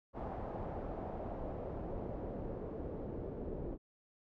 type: noise with low-pass filter sweep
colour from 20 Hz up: pink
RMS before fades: -42 dBFS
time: 0.13-3.78 s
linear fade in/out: 50 ms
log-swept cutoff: 780 to 440 Hz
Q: 1.8
effects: none